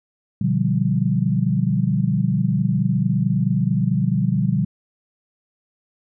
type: chord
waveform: sine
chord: G dominant seventh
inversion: first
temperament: just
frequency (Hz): 122.5 / 147 / 176.4 / 196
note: B2 / D3 / F3 / G3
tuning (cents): -14 / +2 / +18 / 0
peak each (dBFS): -22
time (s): 0.41-4.65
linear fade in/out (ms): 5
effects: none